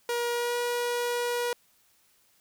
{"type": "tone with pitch glide", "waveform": "sawtooth", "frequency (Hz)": [476.9, 482.2], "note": ["A#4", "B4"], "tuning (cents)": [39, -41], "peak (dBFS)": -23, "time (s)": [0.09, 1.53], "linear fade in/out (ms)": 2, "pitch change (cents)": 20, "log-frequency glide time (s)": [0.32, 0.57], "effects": ["white hiss -65 dBFS RMS until 2.4 s"]}